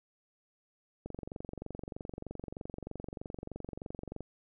click train, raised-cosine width 2 ms, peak -27 dBFS, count 74, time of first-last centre 1.06-4.207 s, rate 23.2 Hz, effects none

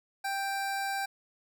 25% pulse tone, 786 Hz, G5, 4 cents sharp, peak -27 dBFS, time 0.24-1.06 s, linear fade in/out 10 ms, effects none

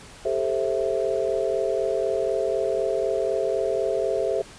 sine chord, A minor seventh, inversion third, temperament just, 396 / 440 / 528 / 660 Hz, G4 / A4 / C5 / E5, +18 / 0 / +16 / +2 cents, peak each -27 dBFS, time 0.25-4.42 s, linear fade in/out 5 ms, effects pink hiss -45 dBFS RMS until 4.58 s + resampled to 22050 Hz

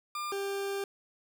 40% pulse tone pair in turn, 1200 / 396.3 Hz, D6 / G4, +37 / +19 cents, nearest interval octave + perfect fifth, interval 1918 cents, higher first, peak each -33 / -31 dBFS, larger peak second, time 0.15-0.32 / 0.32-0.84 s, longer second, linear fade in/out 2 ms, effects none

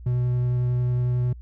triangle tone with vibrato, 123.47 Hz, B2, in tune, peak -18 dBFS, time 0.06-1.33 s, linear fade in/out 5 ms, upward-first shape triangle, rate 11 Hz, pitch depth 9 cents each way, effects added 60 Hz sine -38 dBFS peak until 1.41 s

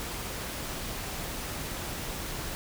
pink noise, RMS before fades -36 dBFS, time 0-2.55 s, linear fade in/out 0 ms, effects none

